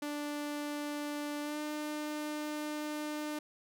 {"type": "tone with pitch glide", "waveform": "sawtooth", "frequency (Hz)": [293.7, 300.9], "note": ["D4", "D4"], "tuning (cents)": [0, 42], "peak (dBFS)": -32, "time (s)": [0.02, 3.39], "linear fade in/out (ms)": 5, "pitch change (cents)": 42, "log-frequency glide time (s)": [1.42, 1.59], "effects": []}